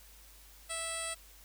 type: tone with low-pass filter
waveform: 10% pulse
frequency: 658 Hz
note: E5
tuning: 3 cents flat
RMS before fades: -38 dBFS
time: 0.69-1.15 s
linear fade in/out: 20 ms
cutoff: 8400 Hz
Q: 8.2
effects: added 50 Hz sine -57 dBFS peak until 1.44 s + white hiss -58 dBFS RMS until 1.44 s